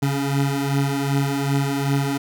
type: beating tone pair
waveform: 25% pulse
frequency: 138.59 / 141.19 Hz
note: C#3 / C#3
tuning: 0 / +32 cents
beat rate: 2.6 Hz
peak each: -17 / -21 dBFS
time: 0.02-2.18 s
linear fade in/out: 10 ms
effects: none